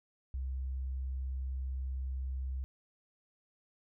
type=tone; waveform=sine; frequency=65.41 Hz; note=C2; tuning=in tune; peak=-34 dBFS; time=0.34-2.64 s; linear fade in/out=0 ms; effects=none